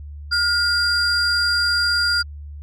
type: tone pair together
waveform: sine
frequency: 1422 / 4783 Hz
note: F6 / D8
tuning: +31 / +31 cents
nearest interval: octave + major sixth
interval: 2100 cents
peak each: -17 dBFS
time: 0.31-2.23 s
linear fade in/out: 20 ms
effects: tanh soft clip ceiling -13 dBFS + added 73 Hz sine -32 dBFS peak until 2.62 s